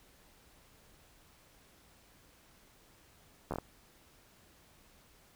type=slowing click train; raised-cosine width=1 ms; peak=-22 dBFS; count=5; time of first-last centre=3.51-3.585 s; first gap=12 ms; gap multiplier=1.31; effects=pink hiss -63 dBFS RMS until 5.35 s